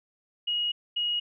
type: tone pair in turn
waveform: sine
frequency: 2889 / 2889 Hz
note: F#7 / F#7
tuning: -42 / -42 cents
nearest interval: unison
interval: 0 cents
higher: neither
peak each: -25 dBFS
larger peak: neither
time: 0.47-0.72 / 0.96-1.2 s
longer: first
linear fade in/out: 10 ms
effects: none